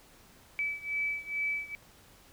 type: beating tone pair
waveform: sine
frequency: 2300 / 2302.3 Hz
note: D7 / D7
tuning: -37 / -35 cents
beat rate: 2.3 Hz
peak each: -33 / -35 dBFS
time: 0.59-1.75 s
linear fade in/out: 0 ms
effects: pink hiss -58 dBFS RMS until 2.32 s